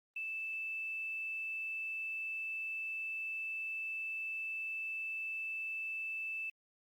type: tone with quantisation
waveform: sine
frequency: 2637 Hz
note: E7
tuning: in tune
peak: -37 dBFS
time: 0.16-6.5 s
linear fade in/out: 5 ms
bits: 11
effects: Opus 24 kbps